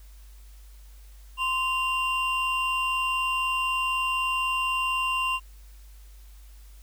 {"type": "tone pair together", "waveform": "triangle", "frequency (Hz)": [1040.2, 2782], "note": ["C6", "F7"], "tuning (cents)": [-10, -7], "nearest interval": "octave + perfect fourth", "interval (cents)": 1703, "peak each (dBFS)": -25, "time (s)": [1.37, 5.4], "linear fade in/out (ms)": 50, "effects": ["added 50 Hz sine -45 dBFS peak until 6.82 s", "white hiss -59 dBFS RMS until 6.82 s"]}